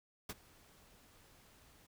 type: noise with ADSR envelope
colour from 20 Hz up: pink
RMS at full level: -40 dBFS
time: 0.29-1.87 s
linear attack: 7 ms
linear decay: 36 ms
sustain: -24 dB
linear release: 15 ms
effects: none